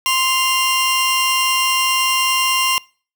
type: tone pair together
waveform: sawtooth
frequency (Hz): 1046.5 / 2794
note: C6 / F7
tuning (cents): 0 / 0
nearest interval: octave + perfect fourth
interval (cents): 1700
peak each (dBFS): -14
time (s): 0.06-2.78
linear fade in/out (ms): 0
effects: noise-tail reverb RT60 0.4 s tail -24 dB re dry